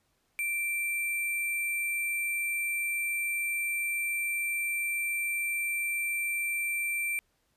sine tone with sample-and-hold, 2349 Hz, D7, in tune, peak -28 dBFS, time 0.39-7.19 s, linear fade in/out 0 ms, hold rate 11025 Hz, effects pink hiss -73 dBFS RMS until 7.56 s + resampled to 32000 Hz

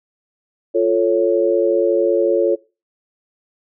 sine chord, F augmented, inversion none, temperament equal, 349.2 / 440 / 554.4 Hz, F4 / A4 / C#5, 0 / 0 / 0 cents, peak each -17 dBFS, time 0.74-2.56 s, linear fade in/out 20 ms, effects noise-tail reverb RT60 0.3 s tail -21 dB re dry

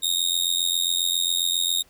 sawtooth tone with amplitude modulation, 3729 Hz, A#7, in tune, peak -14 dBFS, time 0.02-1.83 s, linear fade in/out 20 ms, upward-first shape sine, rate 87.4 Hz, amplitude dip 95%, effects pink hiss -58 dBFS RMS until 1.89 s

